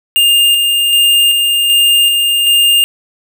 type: tone with tremolo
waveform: square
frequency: 2811 Hz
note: F7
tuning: 11 cents sharp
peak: -7 dBFS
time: 0.16-2.84 s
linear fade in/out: 0 ms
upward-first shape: square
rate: 1.3 Hz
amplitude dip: 30%
effects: none